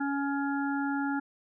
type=harmonic tone; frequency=280 Hz; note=C#4; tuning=18 cents sharp; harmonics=1 / 3 / 5 / 6; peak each=-29 / -35 / -36 / -41 dBFS; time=0-1.2 s; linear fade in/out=10 ms; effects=none